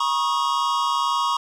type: tone cluster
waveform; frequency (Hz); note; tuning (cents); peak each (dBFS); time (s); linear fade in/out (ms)
square; 958 / 1098 / 1240; A#5 / C#6 / D#6; +47 / -17 / -6; -25 / -23 / -28; 0-1.37; 5
effects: low-pass 6000 Hz 12 dB/octave + 9-bit